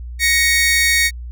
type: tone pair together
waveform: sawtooth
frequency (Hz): 1877 / 2224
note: A#6 / C#7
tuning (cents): +11 / +5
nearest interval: minor third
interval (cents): 294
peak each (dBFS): -12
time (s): 0.19-1.11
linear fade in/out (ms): 50
effects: added 60 Hz sine -27 dBFS peak until 1.31 s